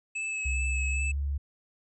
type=tone with vibrato; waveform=square; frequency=2600 Hz; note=E7; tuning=24 cents flat; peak=-31 dBFS; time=0.15-1.12 s; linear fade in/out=10 ms; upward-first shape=sine; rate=2.5 Hz; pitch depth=18 cents each way
type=tone with pitch glide; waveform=sine; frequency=65.41 to 70.51 Hz; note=C2 to C#2; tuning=0 to +30 cents; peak=-27 dBFS; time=0.45-1.38 s; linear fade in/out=10 ms; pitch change=+130 cents; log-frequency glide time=0.71-1.18 s
effects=resampled to 22050 Hz